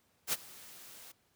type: noise with ADSR envelope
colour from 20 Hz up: white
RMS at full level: -30 dBFS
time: 0.27-1.12 s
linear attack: 57 ms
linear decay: 32 ms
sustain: -22 dB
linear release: 7 ms
effects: pink hiss -72 dBFS RMS until 1.35 s + high-pass 80 Hz 12 dB/octave